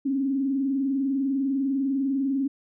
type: tone with vibrato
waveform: sine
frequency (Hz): 271.2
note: C#4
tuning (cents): -38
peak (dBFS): -22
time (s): 0.05-2.48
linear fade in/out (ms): 10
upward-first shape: sine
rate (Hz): 20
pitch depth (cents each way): 88
effects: none